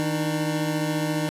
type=tone pair together; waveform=25% pulse; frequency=157.49 / 300.4 Hz; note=D#3 / D4; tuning=+21 / +39 cents; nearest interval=major seventh; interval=1118 cents; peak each=-22 / -23 dBFS; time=0-1.29 s; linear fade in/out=0 ms; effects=resampled to 32000 Hz